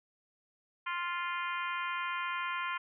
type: harmonic tone with a mistuned harmonic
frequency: 349.2 Hz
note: F4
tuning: in tune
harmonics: 3 / 4 / 5 / 6 / 7 / 8 / 9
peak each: -36 / -39 / -43 / -42 / -43 / -50 / -48 dBFS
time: 0.86-2.78 s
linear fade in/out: 10 ms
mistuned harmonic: 9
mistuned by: -20 cents
effects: none